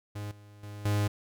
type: tone with level steps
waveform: 45% pulse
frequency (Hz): 103.5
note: G#2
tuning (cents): -5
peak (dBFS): -35 / -50 / -40 / -25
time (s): 0.15-1.08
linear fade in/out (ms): 10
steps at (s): 0.31 / 0.63 / 0.85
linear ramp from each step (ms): 5
effects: none